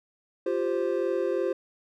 triangle chord, F suspended second, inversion none, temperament equal, 349.2 / 392 / 523.3 Hz, F4 / G4 / C5, 0 / 0 / 0 cents, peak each -27 dBFS, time 0.46-1.53 s, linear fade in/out 5 ms, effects none

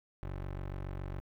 20% pulse tone, 47.15 Hz, F#1, 33 cents sharp, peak -33 dBFS, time 0.23-1.2 s, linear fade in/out 0 ms, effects low-pass 2000 Hz 12 dB/octave + 10-bit

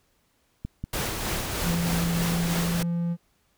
clicks, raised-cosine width 5 ms, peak -19 dBFS, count 2, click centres 0.65 / 0.84 s
pink noise with tremolo, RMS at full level -28 dBFS, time 0.93-2.83 s, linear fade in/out 5 ms, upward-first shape sine, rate 3.2 Hz, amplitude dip 35%
triangle tone with pitch glide, 170 to 171.08 Hz, F3 to F3, -46 to -35 cents, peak -22 dBFS, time 1.62-3.17 s, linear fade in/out 50 ms, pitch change +11 cents, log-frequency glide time 2.55-2.75 s
effects pink hiss -68 dBFS RMS until 3.57 s

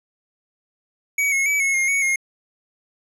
square tone with pitch steps, 2264 / 2174 / 2290 / 2183 / 2133 / 2227 / 2142 Hz, C#7 / C#7 / D7 / C#7 / C7 / C#7 / C7, +36 / -34 / -44 / -27 / +33 / +7 / +40 cents, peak -18 dBFS, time 1.18-2.16 s, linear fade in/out 5 ms, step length 140 ms, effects low-pass 12000 Hz 12 dB/octave

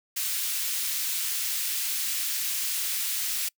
white high-pass noise, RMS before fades -29 dBFS, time 0.16-3.49 s, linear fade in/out 10 ms, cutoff 2200 Hz, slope 12 dB/octave, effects noise-tail reverb RT60 0.1 s tail -26 dB re dry

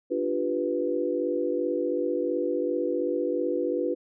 sine chord, G dominant seventh, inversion second, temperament equal, 293.7 / 349.2 / 392 / 493.9 Hz, D4 / F4 / G4 / B4, 0 / 0 / 0 / 0 cents, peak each -31 / -29 / -33 / -28 dBFS, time 0.1-3.95 s, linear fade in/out 20 ms, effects none

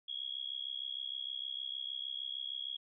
sine tone with amplitude modulation, 3315 Hz, G#7, 4 cents flat, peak -34 dBFS, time 0.08-2.77 s, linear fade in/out 10 ms, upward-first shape sine, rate 66.5 Hz, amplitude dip 95%, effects none

